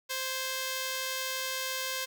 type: tone pair together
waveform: 5% pulse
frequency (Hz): 522.2 / 1658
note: C5 / G#6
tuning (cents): -3 / -3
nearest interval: octave + minor sixth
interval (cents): 2000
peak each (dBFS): -21 / -28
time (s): 0.09-2.06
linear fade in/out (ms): 20
effects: none